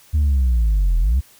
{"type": "linear two-way sweep", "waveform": "sine", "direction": "down then up", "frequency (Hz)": [77.78, 39.97, 71.3], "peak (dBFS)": -11, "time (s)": [0.13, 1.21], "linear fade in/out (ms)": 20, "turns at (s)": 0.99, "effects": ["tanh soft clip ceiling -12 dBFS", "white hiss -50 dBFS RMS until 1.39 s"]}